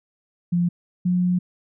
sine tone pair in turn, 174.2 / 179.51 Hz, F3 / F3, -4 / +48 cents, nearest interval minor second, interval 52 cents, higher second, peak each -17 dBFS, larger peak neither, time 0.52-0.69 / 1.05-1.39 s, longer second, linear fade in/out 10 ms, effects none

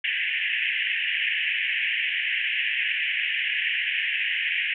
white band-pass noise, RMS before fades -26 dBFS, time 0.04-4.74 s, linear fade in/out 5 ms, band 1700 to 3000 Hz, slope 96 dB/octave, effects none

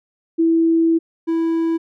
sine / triangle tone pair in turn, 329 / 329 Hz, E4 / E4, -3 / -3 cents, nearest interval unison, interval 0 cents, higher neither, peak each -12 / -14 dBFS, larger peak first, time 0.38-0.99 / 1.27-1.78 s, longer first, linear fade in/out 20 ms, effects none

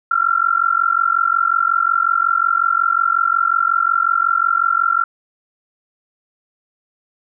sine tone with amplitude modulation, 1367 Hz, F6, 37 cents flat, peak -9 dBFS, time 0.11-5.04 s, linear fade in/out 5 ms, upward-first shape sine, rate 45.5 Hz, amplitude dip 95%, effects none

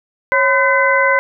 harmonic tone with a mistuned harmonic, 508 Hz, B4, 49 cents sharp, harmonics 1 / 2 / 3 / 4, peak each -16 / -16 / -16 / -16 dBFS, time 0.32-1.19 s, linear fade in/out 0 ms, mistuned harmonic 1, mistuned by +130 cents, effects none

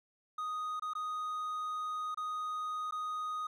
triangle tone with dropouts, 1244.5 Hz, D#6, in tune, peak -33 dBFS, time 0.38-3.47 s, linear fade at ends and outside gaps 5 ms, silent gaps 0.797-0.821 / 0.935-0.951 / 2.146-2.173 / 2.91-2.922 s, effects none

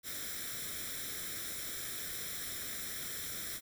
white noise with comb filter, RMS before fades -41 dBFS, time 0.03-3.61 s, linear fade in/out 50 ms, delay 0.54 ms, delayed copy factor +0.75, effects none

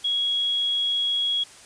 sine tone, 3322 Hz, G#7, in tune, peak -21 dBFS, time 0.04-1.44 s, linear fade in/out 10 ms, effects white hiss -47 dBFS RMS until 1.65 s + resampled to 22050 Hz

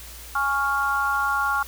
sine chord, Db major, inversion second, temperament equal, 830.6 / 1108.7 / 1396.9 Hz, Ab5 / Db6 / F6, 0 / 0 / 0 cents, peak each -27 / -25 / -23 dBFS, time 0.35-1.63 s, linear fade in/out 5 ms, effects added 58 Hz sine -42 dBFS peak until 1.67 s + white hiss -42 dBFS RMS until 1.67 s

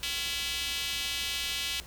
square tone with high-pass filter, 153.4 Hz, D#3, 24 cents flat, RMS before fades -33 dBFS, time 0.03-1.8 s, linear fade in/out 0 ms, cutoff 3000 Hz, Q 2.3, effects added 60 Hz sine -48 dBFS peak until 1.86 s + pink hiss -50 dBFS RMS until 1.86 s

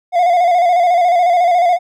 triangle tone with vibrato, 704 Hz, F5, 14 cents sharp, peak -7 dBFS, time 0.12-1.79 s, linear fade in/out 50 ms, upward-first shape square, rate 14 Hz, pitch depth 49 cents each way, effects none

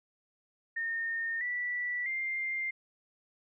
sine tone with pitch steps, 1830 / 1961.3 / 2102 Hz, A#6 / B6 / C7, -32 / -13 / +7 cents, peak -31 dBFS, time 0.76-2.71 s, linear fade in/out 10 ms, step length 650 ms, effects none

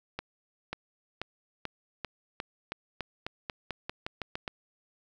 accelerating click train, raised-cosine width 0.3 ms, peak -18 dBFS, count 16, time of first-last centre 0.19-4.478 s, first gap 540 ms, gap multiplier 0.9, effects 9-bit

